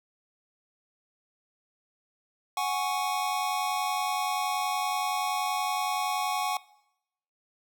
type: chord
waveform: square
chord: F# suspended second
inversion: none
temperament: equal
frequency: 740 / 830.6 / 1108.7 Hz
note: F#5 / G#5 / C#6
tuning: 0 / 0 / 0 cents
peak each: -32 dBFS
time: 2.57-6.57 s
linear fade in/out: 2 ms
effects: noise-tail reverb RT60 0.8 s tail -20 dB re dry